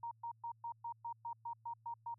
sine tone bursts, 935 Hz, A#5, 5 cents sharp, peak -40 dBFS, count 11, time 0.03-2.143 s, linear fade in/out 5 ms, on 83 ms, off 120 ms, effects added 112 Hz sine -66 dBFS peak until 2.18 s

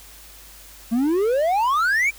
triangle exponential sweep, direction up, 220 to 2389 Hz, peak -15 dBFS, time 0.91-2.11 s, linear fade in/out 20 ms, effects added 50 Hz sine -48 dBFS peak until 2.18 s + white hiss -45 dBFS RMS until 2.18 s

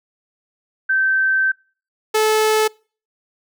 sine / sawtooth tone pair in turn, 1550 / 433.6 Hz, G6 / A4, -20 / -25 cents, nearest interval octave + minor seventh, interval 2205 cents, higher first, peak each -14 / -10 dBFS, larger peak second, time 0.89-1.52 / 2.14-2.68 s, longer first, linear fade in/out 10 ms, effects noise-tail reverb RT60 0.4 s tail -26 dB re dry

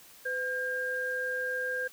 sine tone pair together, 505.3 / 1606 Hz, B4 / G6, +40 / +41 cents, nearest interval octave + minor sixth, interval 2001 cents, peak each -35 / -31 dBFS, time 0.25-1.88 s, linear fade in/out 10 ms, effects white hiss -54 dBFS RMS until 1.92 s

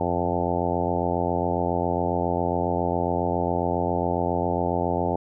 harmonic tone with a mistuned harmonic, 87.31 Hz, F2, in tune, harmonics 1 / 2 / 3 / 4 / 5 / 6 / 7 / 8 / 9 / 10, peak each -31 / -31 / -31 / -31 / -31 / -31 / -31 / -31 / -31 / -31 dBFS, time 0-5.16 s, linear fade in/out 5 ms, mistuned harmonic 1, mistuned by +33 cents, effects none

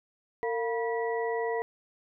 sine tone cluster, 456.4 / 701 / 968 / 1947 Hz, A#4 / F5 / B5 / B6, -37 / +6 / -35 / -25 cents, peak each -29 / -36 / -36 / -38 dBFS, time 0.43-1.62 s, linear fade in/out 0 ms, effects none

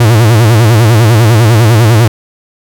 45% pulse tone with vibrato, 112.8 Hz, A2, 44 cents sharp, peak -3 dBFS, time 0-2.08 s, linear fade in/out 5 ms, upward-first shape sine, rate 10 Hz, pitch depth 130 cents each way, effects none

